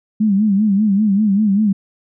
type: tone with vibrato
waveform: sine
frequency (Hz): 205.3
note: G#3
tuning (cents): -20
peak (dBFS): -11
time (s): 0.2-1.73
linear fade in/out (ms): 10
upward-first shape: sine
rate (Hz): 5.1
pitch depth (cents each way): 110
effects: none